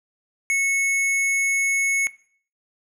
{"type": "tone", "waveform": "square", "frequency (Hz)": 2200, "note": "C#7", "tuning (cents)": -14, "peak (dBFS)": -19, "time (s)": [0.5, 2.07], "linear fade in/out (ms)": 0, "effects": ["noise-tail reverb RT60 0.5 s tail -19 dB re dry", "low-pass 12000 Hz 12 dB/octave"]}